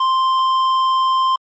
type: tone with tanh clipping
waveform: triangle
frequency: 1046.5 Hz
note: C6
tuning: in tune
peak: -15 dBFS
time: 0-1.36 s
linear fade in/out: 5 ms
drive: 14 dB
effects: low-pass 5000 Hz 12 dB/octave + Opus 24 kbps